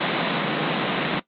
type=band-pass noise; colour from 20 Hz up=pink; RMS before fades=-24 dBFS; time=0-1.2 s; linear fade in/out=10 ms; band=140 to 3900 Hz; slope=96 dB/octave; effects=noise-tail reverb RT60 0.1 s tail -17 dB re dry + Opus 48 kbps